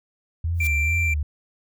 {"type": "tone with vibrato", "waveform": "sine", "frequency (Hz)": 79.4, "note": "D#2", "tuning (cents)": 36, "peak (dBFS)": -21, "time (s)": [0.44, 1.23], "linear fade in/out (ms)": 5, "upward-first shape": "sine", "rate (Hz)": 2.3, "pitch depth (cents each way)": 130}
{"type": "noise with exponential growth", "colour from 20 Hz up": "blue", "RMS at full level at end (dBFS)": -29, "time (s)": [0.54, 0.67], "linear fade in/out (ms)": 0, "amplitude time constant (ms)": 27}
{"type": "tone", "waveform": "triangle", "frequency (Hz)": 2356, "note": "D7", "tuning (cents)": 5, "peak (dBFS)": -20, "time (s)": [0.6, 1.14], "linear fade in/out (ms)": 5}
{"effects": []}